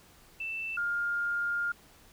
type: tone pair in turn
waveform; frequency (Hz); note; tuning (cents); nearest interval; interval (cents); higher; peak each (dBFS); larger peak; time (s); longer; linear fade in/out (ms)
sine; 2660 / 1409.1; E7 / F6; +15 / +15; major seventh; 1100; first; -33 / -28; second; 0.4-0.77 / 0.77-1.72; second; 5
effects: pink hiss -58 dBFS RMS until 2.12 s